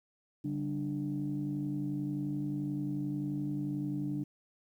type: tone cluster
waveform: sine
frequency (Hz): 142.4 / 193.8 / 295.6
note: C#3 / G3 / D4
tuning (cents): +47 / -20 / +11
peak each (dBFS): -36 / -39 / -34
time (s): 0.44-4.24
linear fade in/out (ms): 10
effects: tanh soft clip ceiling -25 dBFS + 11-bit